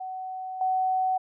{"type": "tone with level steps", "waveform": "sine", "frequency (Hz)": 750, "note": "F#5", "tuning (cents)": 23, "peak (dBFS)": [-32, -22], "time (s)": [0, 1.18], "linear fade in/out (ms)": 10, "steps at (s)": 0.61, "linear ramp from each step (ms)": 2, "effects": []}